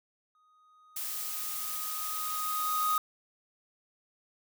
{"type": "tone with exponential growth", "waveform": "triangle", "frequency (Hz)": 1247, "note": "D#6", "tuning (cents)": 3, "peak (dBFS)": -23, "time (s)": [0.35, 2.98], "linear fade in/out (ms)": 1, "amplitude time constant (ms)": 570}
{"type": "noise", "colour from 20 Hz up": "blue", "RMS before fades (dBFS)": -36, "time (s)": [0.96, 2.98], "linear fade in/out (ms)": 5}
{"effects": []}